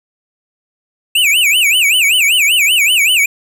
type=tone with vibrato; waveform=square; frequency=2600 Hz; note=E7; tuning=24 cents flat; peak=-9 dBFS; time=1.15-3.26 s; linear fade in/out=5 ms; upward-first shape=sine; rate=5.2 Hz; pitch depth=270 cents each way; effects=none